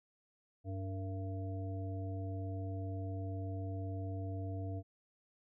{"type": "harmonic tone with a mistuned harmonic", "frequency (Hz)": 96.5, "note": "G2", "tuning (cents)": -27, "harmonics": [1, 3, 5, 7], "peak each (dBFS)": [-38, -46, -51, -49], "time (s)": [0.64, 4.83], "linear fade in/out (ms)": 50, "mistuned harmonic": 5, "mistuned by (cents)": -68, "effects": []}